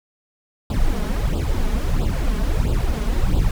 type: noise with flanger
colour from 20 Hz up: brown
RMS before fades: -19 dBFS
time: 0.7-3.51 s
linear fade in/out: 2 ms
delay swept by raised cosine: 0.24 to 4.84 ms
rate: 1.5 Hz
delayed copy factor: +0.85
effects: none